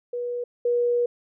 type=tone pair in turn; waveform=sine; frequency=485.2 / 481.6 Hz; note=B4 / B4; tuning=-31 / -44 cents; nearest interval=unison; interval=13 cents; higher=first; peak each=-26 / -19 dBFS; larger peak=second; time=0.13-0.44 / 0.65-1.06 s; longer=second; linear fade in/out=5 ms; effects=none